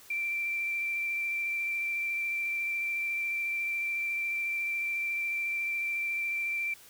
sine tone with vibrato, 2349 Hz, D7, in tune, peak -29 dBFS, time 0.1-6.74 s, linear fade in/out 5 ms, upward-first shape sine, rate 14 Hz, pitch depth 11 cents each way, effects white hiss -54 dBFS RMS until 6.89 s

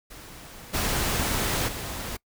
pink noise with level steps, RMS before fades -44 / -26 / -34 dBFS, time 0.1-2.17 s, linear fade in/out 10 ms, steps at 0.73 / 1.67 s, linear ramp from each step 20 ms, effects noise-tail reverb RT60 0.1 s tail -23 dB re dry

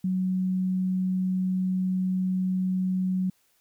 sine tone, 185.7 Hz, F#3, 7 cents sharp, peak -23 dBFS, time 0.04-3.3 s, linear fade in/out 5 ms, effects white hiss -67 dBFS RMS until 3.6 s

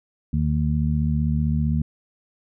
harmonic tone, 75.5 Hz, D2, 48 cents sharp, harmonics 1 / 2 / 3, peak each -23 / -22 / -25 dBFS, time 0.33-1.82 s, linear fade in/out 5 ms, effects none

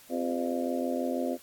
harmonic tone with a mistuned harmonic, 86.2 Hz, F2, 22 cents flat, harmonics 3 / 4 / 5 / 6 / 7 / 8, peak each -31 / -36 / -39 / -35 / -35 / -38 dBFS, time 0.09-1.38 s, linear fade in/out 50 ms, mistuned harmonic 5, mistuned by -110 cents, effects white hiss -54 dBFS RMS until 1.42 s + AAC 64 kbps

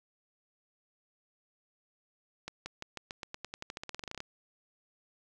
accelerating click train, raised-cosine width 0.2 ms, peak -22 dBFS, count 22, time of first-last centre 2.48-4.204 s, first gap 180 ms, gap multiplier 0.91, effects none

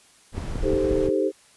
brown noise, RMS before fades -29 dBFS, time 0.32-1.11 s, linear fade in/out 50 ms
click train, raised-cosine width 3 ms, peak -17 dBFS, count 5, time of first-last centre 0.38-1.088 s, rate 5.65 Hz
sine chord, A half-diminished seventh, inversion second, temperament equal, 311.1 / 392 / 440 / 523.3 Hz, Eb4 / G4 / A4 / C5, 0 / 0 / 0 / 0 cents, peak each -26 / -23 / -27 / -26 dBFS, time 0.62-1.32 s, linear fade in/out 50 ms
effects white hiss -55 dBFS RMS until 1.56 s + resampled to 24000 Hz

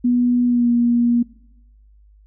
sine tone with pitch glide, 244.4 to 238.3 Hz, B3 to A#3, -18 to +38 cents, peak -13 dBFS, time 0.04-1.23 s, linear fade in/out 10 ms, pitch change -44 cents, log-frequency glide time 0.46-0.69 s, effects noise-tail reverb RT60 0.9 s tail -21 dB re dry + added 51 Hz sine -47 dBFS peak until 2.26 s

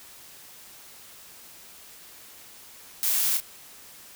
blue noise with echo, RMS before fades -25 dBFS, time 3.03-3.37 s, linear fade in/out 0 ms, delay 31 ms, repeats 1, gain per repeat -6 dB, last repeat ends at 3.401 s, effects white hiss -48 dBFS RMS until 4.15 s

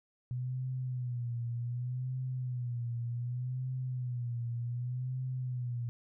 sine tone with vibrato, 123.47 Hz, B2, in tune, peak -33 dBFS, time 0.31-5.89 s, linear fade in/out 0 ms, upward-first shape sine, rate 0.66 Hz, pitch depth 75 cents each way, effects none

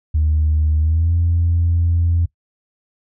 sine tone with pitch glide, 77 to 84.94 Hz, D#2 to F2, -17 to -48 cents, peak -12 dBFS, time 0.14-2.26 s, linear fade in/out 10 ms, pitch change +169 cents, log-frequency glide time 0.79-1.13 s, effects noise-tail reverb RT60 0.1 s tail -21 dB re dry + tanh soft clip ceiling -9 dBFS

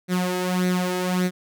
sawtooth tone with flanger, 181.6 Hz, F#3, 32 cents flat, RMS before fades -23 dBFS, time 0.08-1.31 s, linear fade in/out 50 ms, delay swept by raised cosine 0.49 to 2.39 ms, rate 1.7 Hz, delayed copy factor +0.65, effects none

